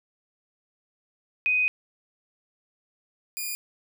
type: tone pair in turn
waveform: sine / 5% pulse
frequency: 2500 / 2434 Hz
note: D#7 / D#7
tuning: +8 / -39 cents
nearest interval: unison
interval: 47 cents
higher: first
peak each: -20 / -20 dBFS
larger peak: neither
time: 1.46-1.68 / 3.37-3.55 s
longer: first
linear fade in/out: 0 ms
effects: none